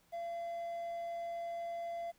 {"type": "tone with quantisation", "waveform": "triangle", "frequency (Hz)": 682, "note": "F5", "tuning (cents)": -41, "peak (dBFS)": -36, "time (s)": [0.12, 2.12], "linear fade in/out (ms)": 20, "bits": 11, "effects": ["pink hiss -70 dBFS RMS until 2.18 s"]}